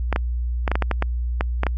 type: clicks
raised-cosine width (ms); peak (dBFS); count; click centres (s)
0.5; -6; 11; 0.127 / 0.161 / 0.678 / 0.716 / 0.755 / 0.823 / 0.913 / 1.024 / 1.409 / 1.634 / 1.667
effects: added 60 Hz sine -21 dBFS peak until 1.77 s